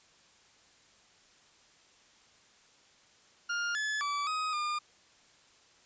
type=tone with pitch steps; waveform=40% pulse; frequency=1409 / 1719 / 1153 / 1258 / 1208 Hz; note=F6 / A6 / D6 / D#6 / D6; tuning=+15 / -41 / -32 / +19 / +48 cents; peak=-30 dBFS; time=3.49-4.79 s; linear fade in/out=10 ms; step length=260 ms; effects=white hiss -62 dBFS RMS until 5.85 s + resampled to 16000 Hz